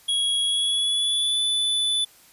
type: tone with pitch glide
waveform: square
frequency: 3322 to 3487 Hz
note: G#7 to A7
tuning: 0 to -16 cents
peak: -21 dBFS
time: 0.08-2.05 s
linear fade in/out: 10 ms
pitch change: +84 cents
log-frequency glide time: 0.44-1.4 s
effects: white hiss -53 dBFS RMS until 2.32 s + resampled to 32000 Hz